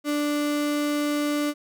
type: tone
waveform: 35% pulse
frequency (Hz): 293.8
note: D4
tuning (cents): +1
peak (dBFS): -21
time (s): 0.04-1.54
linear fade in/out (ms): 50
effects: none

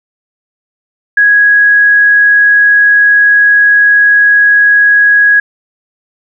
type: tone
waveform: sine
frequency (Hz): 1661.2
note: G#6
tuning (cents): 0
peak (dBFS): -3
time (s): 1.17-5.4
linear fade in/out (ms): 5
effects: none

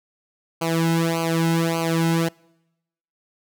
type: tone with flanger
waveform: sawtooth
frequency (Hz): 165.2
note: E3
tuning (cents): +4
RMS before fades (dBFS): -21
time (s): 0.61-2.29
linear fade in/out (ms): 10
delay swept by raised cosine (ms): 0.55 to 1.75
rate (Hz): 1.7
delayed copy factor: -1
effects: noise-tail reverb RT60 0.9 s tail -26 dB re dry

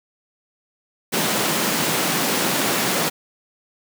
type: high-pass noise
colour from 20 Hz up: pink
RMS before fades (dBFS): -21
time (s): 1.12-3.1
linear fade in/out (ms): 20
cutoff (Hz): 160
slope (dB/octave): 24
effects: none

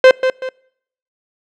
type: tone with echo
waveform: 45% pulse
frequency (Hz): 518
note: C5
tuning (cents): -17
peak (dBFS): -3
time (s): 0.04-0.11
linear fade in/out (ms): 2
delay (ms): 190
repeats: 2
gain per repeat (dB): -9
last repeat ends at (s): 0.49
effects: noise-tail reverb RT60 0.7 s tail -25 dB re dry + low-pass 3000 Hz 12 dB/octave

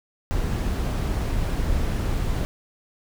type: noise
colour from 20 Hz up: brown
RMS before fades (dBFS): -24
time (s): 0.31-2.45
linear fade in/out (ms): 0
effects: none

